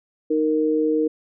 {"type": "tone pair together", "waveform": "sine", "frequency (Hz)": [310.1, 464.6], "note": ["D#4", "A#4"], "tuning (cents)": [-6, -6], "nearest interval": "perfect fifth", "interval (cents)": 700, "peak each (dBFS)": -20, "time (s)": [0.3, 1.08], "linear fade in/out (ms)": 10, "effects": []}